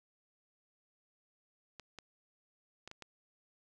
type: clicks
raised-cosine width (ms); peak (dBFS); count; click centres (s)
0.2; -30; 5; 1.797 / 1.987 / 2.876 / 2.914 / 3.023
effects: none